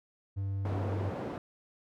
triangle tone, 98 Hz, G2, in tune, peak -29 dBFS, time 0.36-1.11 s, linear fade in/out 20 ms
white band-pass noise, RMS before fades -38 dBFS, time 0.65-1.38 s, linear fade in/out 2 ms, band 110 to 540 Hz, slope 12 dB/octave
effects none

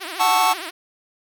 5% pulse tone with vibrato, 349.2 Hz, F4, in tune, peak -18 dBFS, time 0-0.71 s, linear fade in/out 20 ms, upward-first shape triangle, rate 13 Hz, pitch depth 240 cents each way
square chord, F# minor seventh, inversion none, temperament equal, 740 / 880 / 1108.7 / 1318.5 Hz, F#5 / A5 / C#6 / E6, 0 / 0 / 0 / 0 cents, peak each -21 / -20 / -21 / -26 dBFS, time 0.19-0.54 s, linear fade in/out 20 ms
effects none

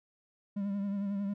triangle tone with vibrato, 200 Hz, G3, 35 cents sharp, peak -29 dBFS, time 0.56-1.34 s, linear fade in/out 10 ms, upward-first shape triangle, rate 11 Hz, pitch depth 48 cents each way, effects none

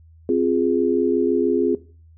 sine chord, F minor, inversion second, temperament equal, 261.6 / 349.2 / 415.3 Hz, C4 / F4 / Ab4, 0 / 0 / 0 cents, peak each -21 / -20 / -20 dBFS, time 0.29-1.75 s, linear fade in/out 2 ms, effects noise-tail reverb RT60 0.4 s tail -18 dB re dry + added 81 Hz sine -46 dBFS peak until 2.17 s

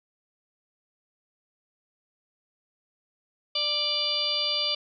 harmonic tone, 590 Hz, D5, 8 cents sharp, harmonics 1 / 2 / 4 / 5 / 6 / 7 / 8, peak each -36 / -40 / -38 / -30 / -30 / -38 / -28 dBFS, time 3.55-4.75 s, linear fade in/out 5 ms, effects none

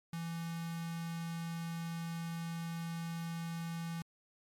square tone with notch filter, 166.9 Hz, E3, 22 cents sharp, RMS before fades -40 dBFS, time 0.13-4.02 s, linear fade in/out 2 ms, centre 480 Hz, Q 1.7, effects MP3 64 kbps

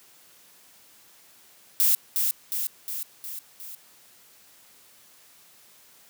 violet noise with echo, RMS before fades -20 dBFS, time 1.8-1.95 s, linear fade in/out 0 ms, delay 360 ms, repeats 5, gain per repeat -4 dB, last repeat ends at 3.75 s, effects white hiss -55 dBFS RMS until 6.09 s + high-pass 100 Hz 12 dB/octave

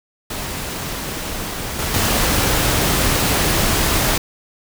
pink noise with level steps, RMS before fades -26 / -22 / -17 dBFS, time 0.3-4.18 s, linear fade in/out 5 ms, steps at 1.79 / 1.94 s, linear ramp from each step 2 ms, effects none

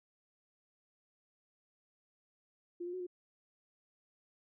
sine tone with pitch steps, 348.5 / 353.8 / 368.3 / 357.5 Hz, F4 / F4 / F#4 / F4, -4 / +23 / -8 / +41 cents, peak -38 dBFS, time 2.8-3.068 s, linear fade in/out 10 ms, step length 67 ms, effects none

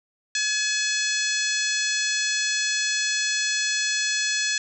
harmonic tone, 850 Hz, G#5, 40 cents sharp, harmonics 2 / 3 / 4 / 5 / 6 / 7 / 8 / 9, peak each -27 / -30 / -31 / -30 / -33 / -30 / -34 / -33 dBFS, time 0.35-4.58 s, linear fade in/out 2 ms, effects none

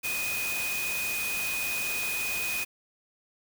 sine tone in noise, 2489 Hz, D#7, in tune, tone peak -30 dBFS, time 0.03-2.65 s, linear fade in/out 20 ms, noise white, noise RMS -34 dBFS, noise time 0.03-2.65 s, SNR +1 dB, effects none

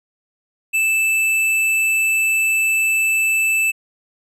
sine tone with hard clipping, 2637 Hz, E7, in tune, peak -16 dBFS, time 0.73-3.72 s, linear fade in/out 20 ms, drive 13 dB, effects resampled to 32000 Hz

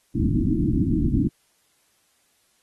white low-pass noise, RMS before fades -21 dBFS, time 0.14-1.29 s, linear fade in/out 20 ms, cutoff 330 Hz, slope 96 dB/octave, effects white hiss -65 dBFS RMS until 2.62 s + AAC 32 kbps

